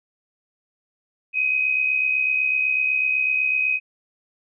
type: tone pair together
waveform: sine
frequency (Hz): 2461 / 2529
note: D#7 / D#7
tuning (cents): -20 / +28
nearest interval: unison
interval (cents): 48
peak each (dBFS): -26 / -19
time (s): 1.33-3.8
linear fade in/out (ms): 50
effects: none